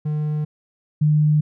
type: tone pair in turn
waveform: triangle / sine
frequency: 151.3 / 151.3 Hz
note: D#3 / D#3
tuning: -48 / -48 cents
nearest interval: unison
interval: 0 cents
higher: neither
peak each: -18 / -13 dBFS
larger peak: second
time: 0.05-0.45 / 1.01-1.41 s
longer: neither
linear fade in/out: 10 ms
effects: none